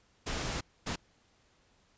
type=noise bursts at uneven times; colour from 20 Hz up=pink; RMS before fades=-35 dBFS; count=2; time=0.26-0.61 / 0.86-0.96 s; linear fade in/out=10 ms; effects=pink hiss -68 dBFS RMS until 1.97 s + resampled to 16000 Hz